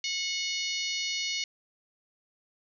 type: harmonic tone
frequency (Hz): 730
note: F#5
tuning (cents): -24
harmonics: 3 / 4 / 5 / 6 / 7 / 8 / 9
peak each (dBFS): -35 / -36 / -38 / -35 / -40 / -39 / -44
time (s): 0.04-1.44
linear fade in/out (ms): 2
effects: none